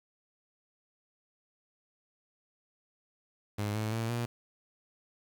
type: tone with pitch steps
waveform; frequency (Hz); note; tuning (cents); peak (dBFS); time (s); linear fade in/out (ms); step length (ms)
sawtooth; 103.83 / 108.61 / 113.62 / 118.86; G#2 / A2 / A#2 / A#2; 0 / -22 / -44 / +34; -27; 3.58-4.26; 10; 170
effects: 9-bit